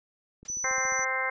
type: click train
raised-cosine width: 3 ms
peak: -37 dBFS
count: 9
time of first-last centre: 0.43-0.993 s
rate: 14.2 Hz
type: noise with exponential decay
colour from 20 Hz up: white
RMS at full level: -41 dBFS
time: 0.45-0.53 s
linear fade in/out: 5 ms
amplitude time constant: 17 ms
type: tone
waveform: sine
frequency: 5970 Hz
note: F#8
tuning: 15 cents sharp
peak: -30 dBFS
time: 0.48-1.05 s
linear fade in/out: 10 ms
type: harmonic tone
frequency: 261.6 Hz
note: C4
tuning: in tune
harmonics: 2 / 3 / 4 / 5 / 6 / 7 / 8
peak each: -36 / -37 / -34 / -38 / -33 / -37 / -30 dBFS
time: 0.64-1.3 s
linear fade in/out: 5 ms
effects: resampled to 16000 Hz